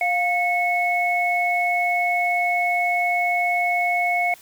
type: tone pair together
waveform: sine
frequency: 704.9 / 2200 Hz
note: F5 / C#7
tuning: +16 / -14 cents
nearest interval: octave + minor sixth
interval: 1970 cents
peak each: -21 dBFS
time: 0.01-4.34 s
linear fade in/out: 2 ms
effects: white hiss -48 dBFS RMS until 4.41 s